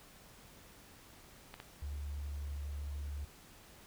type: clicks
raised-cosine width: 0.3 ms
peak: -30 dBFS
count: 2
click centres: 1.541 / 1.601 s
type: tone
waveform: sine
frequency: 72 Hz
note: D2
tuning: 34 cents flat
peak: -38 dBFS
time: 1.82-3.25 s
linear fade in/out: 5 ms
effects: pink hiss -58 dBFS RMS until 3.86 s